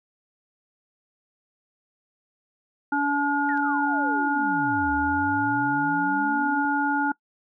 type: harmonic tone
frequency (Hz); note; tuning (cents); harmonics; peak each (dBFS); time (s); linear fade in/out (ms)
286.4; D4; -43; 1 / 3 / 5; -25 / -25 / -25; 2.92-7.12; 5
type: exponential two-way sweep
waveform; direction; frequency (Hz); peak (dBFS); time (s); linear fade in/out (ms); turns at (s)
sine; down then up; 1900 to 73.42 to 288.9; -34; 3.49-6.65; 0; 4.92
type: clicks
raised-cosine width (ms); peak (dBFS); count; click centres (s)
0.2; -35; 2; 3.573 / 3.577
effects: noise-tail reverb RT60 0.1 s tail -24 dB re dry